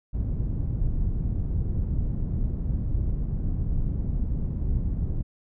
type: low-pass noise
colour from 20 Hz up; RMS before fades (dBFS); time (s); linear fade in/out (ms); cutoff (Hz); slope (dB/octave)
pink; -26; 0.13-5.23; 20; 140; 12
effects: none